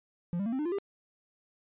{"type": "tone with pitch steps", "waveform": "triangle", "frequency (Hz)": [173.4, 199.18, 228.8, 262.8, 301.9, 346.8, 398.4], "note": ["F3", "G3", "A#3", "C4", "D4", "F4", "G4"], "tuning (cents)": [-12, 28, -32, 8, 48, -12, 28], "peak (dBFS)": -27, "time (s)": [0.33, 0.785], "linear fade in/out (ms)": 0, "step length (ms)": 65, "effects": ["resampled to 8000 Hz"]}